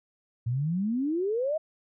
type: exponential sweep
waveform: sine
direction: up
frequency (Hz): 112.9 to 650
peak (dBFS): -25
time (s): 0.46-1.58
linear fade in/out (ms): 10
effects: none